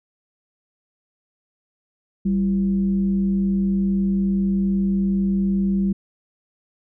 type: tone with frequency modulation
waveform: sine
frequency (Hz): 194.6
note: G3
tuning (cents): -12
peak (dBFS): -17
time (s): 2.25-5.93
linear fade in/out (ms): 10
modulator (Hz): 144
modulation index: 0.37
effects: none